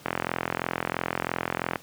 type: click train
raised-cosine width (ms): 0.5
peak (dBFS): -10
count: 74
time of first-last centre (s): 0.06-1.758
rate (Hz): 43
effects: pink hiss -50 dBFS RMS until 1.82 s + high-pass 100 Hz 12 dB/octave